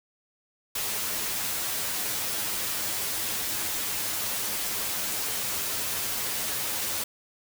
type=noise with comb filter; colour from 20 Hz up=white; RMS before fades=-30 dBFS; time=0.75-7.04 s; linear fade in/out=5 ms; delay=9.5 ms; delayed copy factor=+0.65; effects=none